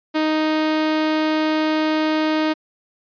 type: tone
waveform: sawtooth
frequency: 311.1 Hz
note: D#4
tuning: in tune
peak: -13 dBFS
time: 0.14-2.54 s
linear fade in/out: 20 ms
effects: resampled to 11025 Hz